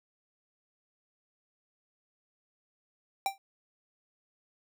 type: tone with exponential decay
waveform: square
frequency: 784 Hz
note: G5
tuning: in tune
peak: -24 dBFS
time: 3.26-3.38 s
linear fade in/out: 1 ms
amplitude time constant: 24 ms
effects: none